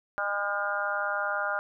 harmonic tone with a mistuned harmonic, 202.9 Hz, G#3, 40 cents flat, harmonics 3 / 4 / 5 / 6 / 7 / 8, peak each -34 / -35 / -39 / -35 / -30 / -38 dBFS, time 0.18-1.59 s, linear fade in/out 0 ms, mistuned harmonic 8, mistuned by -53 cents, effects none

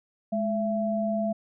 sine tone pair together, 211 / 670 Hz, G#3 / E5, +28 / +28 cents, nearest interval octave + minor sixth, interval 2000 cents, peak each -27 dBFS, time 0.32-1.33 s, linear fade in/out 10 ms, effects none

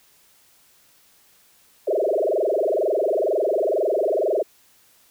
sine tone with frequency modulation, 515 Hz, C5, 28 cents flat, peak -18 dBFS, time 1.87-4.43 s, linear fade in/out 10 ms, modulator 22.1 Hz, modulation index 6.5, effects white hiss -57 dBFS RMS until 5.1 s

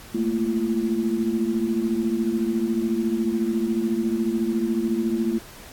sine tone cluster, 217.9 / 231.9 / 341 Hz, A3 / A#3 / F4, -17 / -9 / -41 cents, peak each -25 dBFS, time 0.14-5.39 s, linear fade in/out 10 ms, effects pink hiss -44 dBFS RMS until 5.72 s + AAC 64 kbps

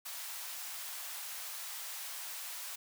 white high-pass noise, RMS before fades -43 dBFS, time 0.05-2.76 s, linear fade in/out 10 ms, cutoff 680 Hz, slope 24 dB/octave, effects none

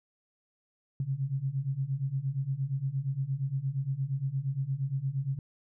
sine beating tone pair, 130.81 / 139.41 Hz, C3 / C#3, 0 / +10 cents, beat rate 8.6 Hz, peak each -33 / -31 dBFS, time 1-5.39 s, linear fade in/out 2 ms, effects none

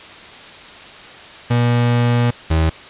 35% pulse tone pair in turn, 120 / 80.09 Hz, B2 / E2, -49 / -49 cents, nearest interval perfect fifth, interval 700 cents, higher first, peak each -11 / -11 dBFS, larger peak neither, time 1.5-2.31 / 2.5-2.7 s, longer first, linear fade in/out 10 ms, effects white hiss -37 dBFS RMS until 2.89 s + resampled to 8000 Hz

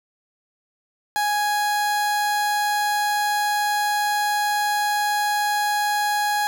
30% pulse tone, 830.6 Hz, G#5, in tune, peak -17 dBFS, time 1.16-6.47 s, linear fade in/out 0 ms, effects none

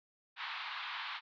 pink band-pass noise, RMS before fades -42 dBFS, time 0.36-1.21 s, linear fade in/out 50 ms, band 890 to 4100 Hz, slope 48 dB/octave, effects none

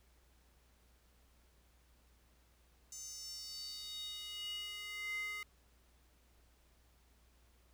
square tone with high-pass filter sweep, 415.3 Hz, G#4, in tune, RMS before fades -45 dBFS, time 2.92-5.43 s, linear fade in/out 2 ms, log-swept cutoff 6600 to 1800 Hz, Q 7.2, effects added 60 Hz sine -67 dBFS peak until 7.73 s + pink hiss -72 dBFS RMS until 7.73 s

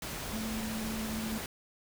sine tone in noise, 220 Hz, A3, in tune, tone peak -35 dBFS, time 0.33-1.38 s, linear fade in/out 2 ms, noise pink, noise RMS -39 dBFS, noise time 0.02-1.46 s, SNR +1 dB, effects none

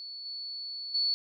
sine tone with level steps, 4435 Hz, C#8, in tune, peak -39 / -36 / -25 dBFS, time 0-1.14 s, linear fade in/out 0 ms, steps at 0.25 / 0.94 s, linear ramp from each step 10 ms, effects none

